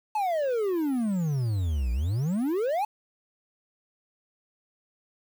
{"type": "exponential two-way sweep", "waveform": "triangle", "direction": "down then up", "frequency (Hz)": [880, 57.5, 880], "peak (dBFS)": -22, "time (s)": [0.15, 2.85], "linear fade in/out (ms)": 5, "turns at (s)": 1.92, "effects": ["8-bit"]}